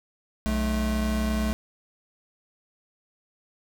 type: tone pair together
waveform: square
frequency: 61.6 / 216.5 Hz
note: B1 / A3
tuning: -4 / -28 cents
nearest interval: octave + minor seventh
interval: 2176 cents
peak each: -27 dBFS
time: 0.46-1.53 s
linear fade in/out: 0 ms
effects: none